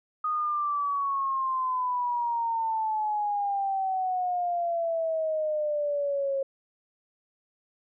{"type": "exponential sweep", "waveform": "sine", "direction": "down", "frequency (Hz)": [1244.5, 541], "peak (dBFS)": -25, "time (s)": [0.24, 6.43], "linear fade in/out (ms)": 5, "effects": []}